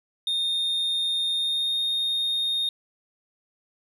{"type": "tone with pitch glide", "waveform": "sine", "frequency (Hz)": [3664, 3689], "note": ["A#7", "A#7"], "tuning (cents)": [-31, -19], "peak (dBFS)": -20, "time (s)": [0.27, 2.69], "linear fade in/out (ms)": 2, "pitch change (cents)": 12, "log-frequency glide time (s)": [1.34, 1.76], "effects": ["tanh soft clip ceiling -22 dBFS"]}